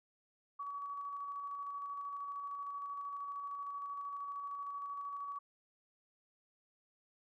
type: tone with tremolo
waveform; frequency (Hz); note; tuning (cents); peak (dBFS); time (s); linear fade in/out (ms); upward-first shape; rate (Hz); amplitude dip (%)
sine; 1134; C#6; +39; -39; 0.59-5.39; 10; square; 13; 25
effects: none